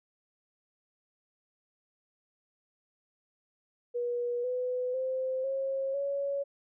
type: tone with pitch steps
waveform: sine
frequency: 482.8 / 501 / 519.8 / 539.4 / 559.7 Hz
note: B4 / B4 / C5 / C#5 / C#5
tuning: -39 / +25 / -11 / -47 / +17 cents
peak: -29 dBFS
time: 3.94-6.44 s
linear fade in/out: 20 ms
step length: 500 ms
effects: none